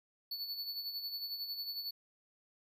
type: tone with tremolo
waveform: square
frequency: 4450 Hz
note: C#8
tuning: 6 cents sharp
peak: -37 dBFS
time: 0.31-1.91 s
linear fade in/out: 5 ms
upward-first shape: sine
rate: 11 Hz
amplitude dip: 55%
effects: none